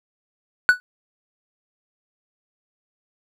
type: tone with exponential decay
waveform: triangle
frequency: 1480 Hz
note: F#6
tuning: in tune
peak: -4 dBFS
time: 0.69-0.8 s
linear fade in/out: 0 ms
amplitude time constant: 22 ms
effects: none